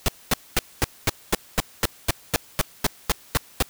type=noise bursts; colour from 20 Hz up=pink; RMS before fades=-19 dBFS; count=15; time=0.06-3.625 s; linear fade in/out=0 ms; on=23 ms; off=230 ms; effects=white hiss -50 dBFS RMS until 3.69 s